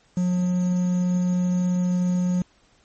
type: tone with quantisation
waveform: triangle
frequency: 179.9 Hz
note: F#3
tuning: 48 cents flat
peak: -17 dBFS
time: 0.17-2.42 s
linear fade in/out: 2 ms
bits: 7
effects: pink hiss -60 dBFS RMS until 2.84 s + MP3 32 kbps